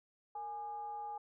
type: tone with frequency modulation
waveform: sine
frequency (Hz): 830.6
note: G#5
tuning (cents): 0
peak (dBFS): -40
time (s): 0.35-1.18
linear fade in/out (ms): 5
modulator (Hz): 371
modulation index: 0.35
effects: none